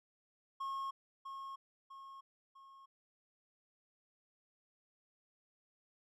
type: tone with echo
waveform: triangle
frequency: 1085 Hz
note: C#6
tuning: 37 cents flat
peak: -36 dBFS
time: 0.6-0.91 s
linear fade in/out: 10 ms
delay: 650 ms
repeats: 3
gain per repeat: -6 dB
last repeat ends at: 2.86 s
effects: none